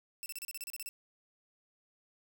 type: tone bursts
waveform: 5% pulse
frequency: 2657 Hz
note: E7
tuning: 13 cents sharp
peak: -30 dBFS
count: 11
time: 0.23-0.89 s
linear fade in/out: 0 ms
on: 30 ms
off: 33 ms
effects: none